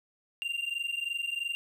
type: tone pair together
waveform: triangle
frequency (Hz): 2771 / 2794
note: F7 / F7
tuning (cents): -14 / 0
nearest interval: unison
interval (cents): 14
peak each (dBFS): -33 / -32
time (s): 0.42-1.55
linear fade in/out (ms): 0
effects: none